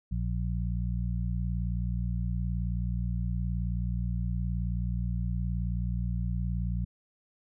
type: harmonic tone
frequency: 59 Hz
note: A#1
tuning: 22 cents sharp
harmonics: 1 / 2 / 3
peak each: -30 / -33 / -35 dBFS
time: 0.11-6.85 s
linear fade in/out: 10 ms
effects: none